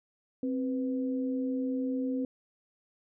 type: tone pair together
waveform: sine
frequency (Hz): 262.6 / 495.8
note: C4 / B4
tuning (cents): +6 / +7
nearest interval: major seventh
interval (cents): 1101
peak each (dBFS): -29 / -37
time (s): 0.43-2.25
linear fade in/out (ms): 2
effects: none